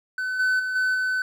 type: tone with level steps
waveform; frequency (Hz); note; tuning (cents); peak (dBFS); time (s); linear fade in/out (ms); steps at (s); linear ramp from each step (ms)
triangle; 1512; F#6; +37; -23 / -17 / -23 / -18 / -20; 0.18-1.22; 2; 0.39 / 0.59 / 0.75 / 0.94; 10
effects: none